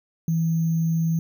sine tone with sample-and-hold, 163.6 Hz, E3, 13 cents flat, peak -19 dBFS, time 0.28-1.19 s, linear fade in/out 2 ms, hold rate 6300 Hz, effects none

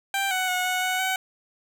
15% pulse tone with pitch steps, 786 / 744 / 731 / 736 / 741 / 754 Hz, G5 / F#5 / F#5 / F#5 / F#5 / F#5, +4 / +9 / -21 / -9 / +2 / +32 cents, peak -17 dBFS, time 0.14-1.16 s, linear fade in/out 2 ms, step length 170 ms, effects none

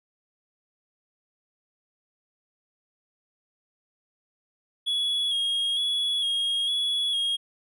triangle tone with vibrato, 3322 Hz, G#7, in tune, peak -22 dBFS, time 4.86-7.37 s, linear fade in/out 20 ms, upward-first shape square, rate 1.1 Hz, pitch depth 30 cents each way, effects none

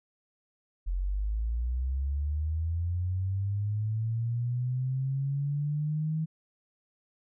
sine linear sweep, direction up, 43.03 to 159.6 Hz, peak -27 dBFS, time 0.86-6.26 s, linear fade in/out 20 ms, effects none

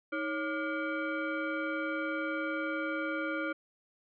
sine tone with frequency modulation, 553 Hz, C#5, 4 cents flat, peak -31 dBFS, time 0.12-3.53 s, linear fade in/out 10 ms, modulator 869 Hz, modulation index 1.6, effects none

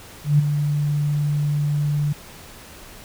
sine tone with ADSR envelope, 146.83 Hz, D3, in tune, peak -10 dBFS, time 0.24-2.13 s, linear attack 150 ms, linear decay 13 ms, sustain -8 dB, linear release 8 ms, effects pink hiss -42 dBFS RMS until 3.04 s

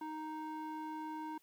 square tone with band-pass filter, 311.1 Hz, D#4, in tune, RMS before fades -43 dBFS, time 0.01-1.38 s, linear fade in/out 5 ms, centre 710 Hz, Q 7.7, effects white hiss -72 dBFS RMS until 1.42 s

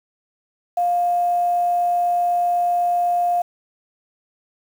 sine tone with quantisation, 704 Hz, F5, 14 cents sharp, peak -16 dBFS, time 0.77-3.42 s, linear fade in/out 5 ms, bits 7, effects none

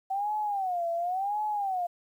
sine tone with vibrato, 758 Hz, F#5, 42 cents sharp, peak -27 dBFS, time 0.1-1.87 s, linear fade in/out 10 ms, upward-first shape sine, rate 0.93 Hz, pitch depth 200 cents each way, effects 10-bit

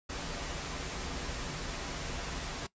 pink noise with comb filter, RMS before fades -38 dBFS, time 0.09-2.67 s, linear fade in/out 10 ms, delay 9.5 ms, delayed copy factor -0.5, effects noise-tail reverb RT60 0.1 s tail -19 dB re dry + resampled to 16000 Hz

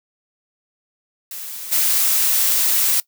blue noise with level steps, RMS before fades -31 / -17 dBFS, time 1.31-3 s, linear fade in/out 2 ms, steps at 1.71 s, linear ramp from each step 20 ms, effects noise-tail reverb RT60 0.1 s tail -20 dB re dry

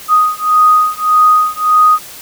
sine beating tone pair, 1244 / 1245.7 Hz, D#6 / D#6, -1 / +2 cents, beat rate 1.7 Hz, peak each -10 dBFS, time 0.08-1.99 s, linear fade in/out 50 ms, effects white hiss -32 dBFS RMS until 2.21 s

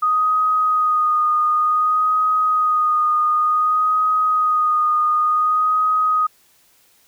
sine tone with vibrato, 1242 Hz, D#6, 3 cents flat, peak -14 dBFS, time 0.02-6.27 s, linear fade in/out 10 ms, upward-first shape sine, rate 0.55 Hz, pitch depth 21 cents each way, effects white hiss -56 dBFS RMS until 7.07 s

